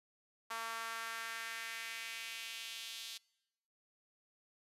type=tone with high-pass filter sweep; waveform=sawtooth; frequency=227.2 Hz; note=A#3; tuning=44 cents flat; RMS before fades=-44 dBFS; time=0.5-3.18 s; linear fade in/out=10 ms; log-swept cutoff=1100 to 3700 Hz; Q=2.1; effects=noise-tail reverb RT60 1.0 s tail -25 dB re dry + resampled to 32000 Hz